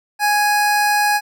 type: tone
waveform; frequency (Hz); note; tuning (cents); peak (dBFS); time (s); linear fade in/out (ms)
25% pulse; 830.6; G#5; 0; -10; 0.19-1.21; 50
effects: none